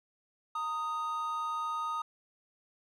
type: tone pair together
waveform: triangle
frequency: 920.2 / 1244.5 Hz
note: A#5 / D#6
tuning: -23 / 0 cents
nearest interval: perfect fourth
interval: 523 cents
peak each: -37 / -31 dBFS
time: 0.55-2.02 s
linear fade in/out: 5 ms
effects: none